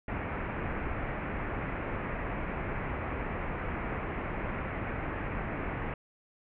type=low-pass noise; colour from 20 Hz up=pink; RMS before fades=-35 dBFS; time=0.08-5.94 s; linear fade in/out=2 ms; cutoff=2400 Hz; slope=48 dB/octave; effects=none